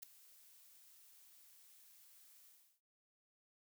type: noise with ADSR envelope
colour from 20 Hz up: blue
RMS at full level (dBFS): -45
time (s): 0.02-2.81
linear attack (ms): 11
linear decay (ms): 5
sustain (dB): -19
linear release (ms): 350
effects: none